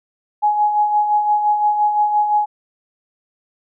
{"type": "tone with tremolo", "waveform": "sine", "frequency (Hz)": 838, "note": "G#5", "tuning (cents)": 15, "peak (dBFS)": -11, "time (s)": [0.42, 2.46], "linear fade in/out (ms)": 20, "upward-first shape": "sine", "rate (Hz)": 5.8, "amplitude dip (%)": 50, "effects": []}